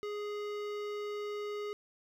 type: tone with hard clipping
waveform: sine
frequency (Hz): 415.3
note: G#4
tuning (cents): 0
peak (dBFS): -38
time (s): 0.03-1.73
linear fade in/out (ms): 0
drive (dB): 17
effects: none